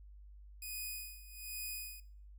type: tone with tremolo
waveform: 5% pulse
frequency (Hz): 2489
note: D#7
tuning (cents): 0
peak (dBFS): -30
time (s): 0.62-2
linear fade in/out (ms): 2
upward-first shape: sine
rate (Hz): 1.2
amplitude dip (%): 85
effects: noise-tail reverb RT60 0.6 s tail -21 dB re dry + added 50 Hz sine -52 dBFS peak until 2.38 s